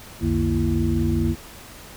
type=tone cluster; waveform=sine; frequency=64 / 88.6 / 149.5 / 233.3 / 334 Hz; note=C2 / F2 / D3 / A#3 / E4; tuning=-38 / +25 / +31 / +2 / +23 cents; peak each=-26 / -24 / -26 / -24 / -25 dBFS; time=0.2-1.36 s; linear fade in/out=50 ms; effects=pink hiss -42 dBFS RMS until 1.96 s